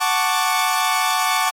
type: chord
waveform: sawtooth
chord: D major seventh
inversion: first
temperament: equal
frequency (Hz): 740 / 880 / 1108.7 / 1174.7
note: F#5 / A5 / C#6 / D6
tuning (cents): 0 / 0 / 0 / 0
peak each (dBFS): -19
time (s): 0-1.51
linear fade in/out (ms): 20
effects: AAC 48 kbps